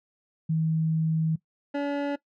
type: tone pair in turn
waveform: sine / 25% pulse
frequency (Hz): 160 / 285.1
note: D#3 / C#4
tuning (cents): +49 / +49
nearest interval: minor seventh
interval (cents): 1000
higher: second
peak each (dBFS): -22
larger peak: neither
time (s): 0.49-1.36 / 1.74-2.16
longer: first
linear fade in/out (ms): 10
effects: noise-tail reverb RT60 0.1 s tail -19 dB re dry + low-pass 2000 Hz 12 dB/octave